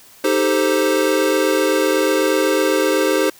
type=chord; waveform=square; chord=A half-diminished seventh; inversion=second; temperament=equal; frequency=311.1 / 392 / 440 / 523.3 Hz; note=Eb4 / G4 / A4 / C5; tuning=0 / 0 / 0 / 0 cents; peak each=-21 / -20 / -23 / -20 dBFS; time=0.24-3.3 s; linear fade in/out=5 ms; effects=white hiss -46 dBFS RMS until 3.39 s